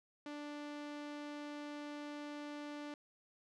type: tone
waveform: sawtooth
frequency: 293.7 Hz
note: D4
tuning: in tune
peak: -40 dBFS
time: 0.26-2.94 s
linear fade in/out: 2 ms
effects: low-pass 5000 Hz 12 dB/octave